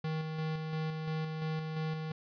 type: tone with tremolo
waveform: square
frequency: 157.6 Hz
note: D#3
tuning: 23 cents sharp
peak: -33 dBFS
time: 0.04-2.12 s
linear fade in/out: 5 ms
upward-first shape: square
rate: 2.9 Hz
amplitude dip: 35%
effects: resampled to 11025 Hz + 12-bit